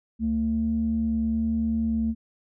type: tone pair together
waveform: sine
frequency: 71.81 / 225.3 Hz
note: D2 / A3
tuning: -38 / +41 cents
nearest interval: octave + minor sixth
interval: 1979 cents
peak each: -30 / -22 dBFS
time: 0.19-2.15 s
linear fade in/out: 50 ms
effects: tanh soft clip ceiling -15 dBFS